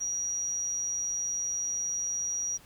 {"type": "tone", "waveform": "sine", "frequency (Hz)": 5760, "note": "F#8", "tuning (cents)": -47, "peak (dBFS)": -29, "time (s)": [0, 2.58], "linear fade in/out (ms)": 20, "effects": ["pink hiss -56 dBFS RMS until 2.65 s"]}